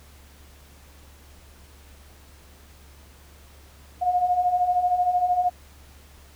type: beating tone pair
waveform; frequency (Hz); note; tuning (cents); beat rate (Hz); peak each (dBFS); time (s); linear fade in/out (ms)
sine; 709 / 722; F5 / F#5; +26 / -43; 13; -26 / -20; 4.01-5.5; 20
effects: added 71 Hz sine -49 dBFS peak until 6.35 s + pink hiss -53 dBFS RMS until 6.35 s